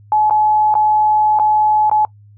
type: tone with dropouts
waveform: sine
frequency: 853 Hz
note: G#5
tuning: 46 cents sharp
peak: -10 dBFS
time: 0.12-2.05 s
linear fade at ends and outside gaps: 1 ms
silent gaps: 0.298-0.308 / 0.741-0.752 / 1.389-1.397 / 1.897-1.914 s
effects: noise-tail reverb RT60 0.1 s tail -22 dB re dry + added 103 Hz sine -41 dBFS peak until 2.37 s